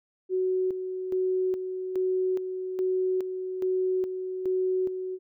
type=tone with tremolo; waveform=sine; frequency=371.9 Hz; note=F#4; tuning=9 cents sharp; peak=-23 dBFS; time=0.29-5.19 s; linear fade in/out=50 ms; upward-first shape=square; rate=1.2 Hz; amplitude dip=55%; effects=none